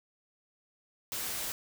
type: noise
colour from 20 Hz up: white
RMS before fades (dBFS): -36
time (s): 1.12-1.52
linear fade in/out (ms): 0
effects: none